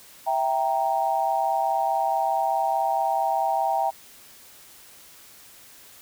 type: chord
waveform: sine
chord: E diminished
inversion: none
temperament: equal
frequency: 659.3 / 784 / 932.3 Hz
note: E5 / G5 / Bb5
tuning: 0 / 0 / 0 cents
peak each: -27 / -23 / -27 dBFS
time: 0.26-3.91 s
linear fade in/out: 20 ms
effects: white hiss -49 dBFS RMS until 6.01 s